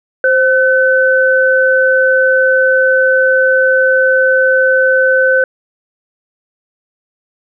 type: tone pair together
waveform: sine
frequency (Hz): 523.3 / 1515.6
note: C5 / F#6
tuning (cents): 0 / +41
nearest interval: octave + tritone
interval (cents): 1841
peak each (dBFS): -10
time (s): 0.24-5.44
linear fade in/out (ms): 2
effects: none